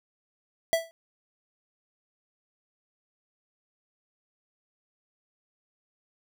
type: tone with exponential decay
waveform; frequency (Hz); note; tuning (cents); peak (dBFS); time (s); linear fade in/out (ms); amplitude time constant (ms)
square; 659.3; E5; 0; -18; 0.73-0.91; 0; 39
effects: none